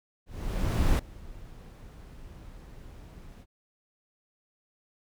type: noise with ADSR envelope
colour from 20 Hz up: brown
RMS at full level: -22 dBFS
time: 0.26-3.46 s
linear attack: 730 ms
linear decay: 5 ms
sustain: -24 dB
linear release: 53 ms
effects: none